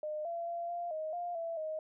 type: tone with pitch steps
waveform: sine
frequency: 609 / 680 / 685 / 694 / 626 / 701 / 666 / 626 Hz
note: D#5 / F5 / F5 / F5 / D#5 / F5 / E5 / D#5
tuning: -37 / -46 / -34 / -11 / +10 / +6 / +18 / +10 cents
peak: -35 dBFS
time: 0.03-1.79 s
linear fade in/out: 2 ms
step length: 220 ms
effects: none